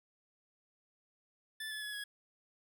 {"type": "tone with pitch steps", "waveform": "25% pulse", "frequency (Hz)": [1751, 1722.9, 1695.3, 1668.1], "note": ["A6", "A6", "G#6", "G#6"], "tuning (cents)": [-9, -37, 35, 7], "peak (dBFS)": -36, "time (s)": [1.6, 2.04], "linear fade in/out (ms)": 5, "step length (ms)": 110, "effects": []}